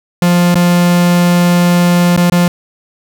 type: tone with dropouts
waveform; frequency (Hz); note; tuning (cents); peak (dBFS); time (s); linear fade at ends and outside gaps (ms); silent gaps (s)
45% pulse; 175.3; F3; +7; -7; 0.22-2.48; 2; 0.545-0.555 / 2.165-2.175 / 2.299-2.321
effects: none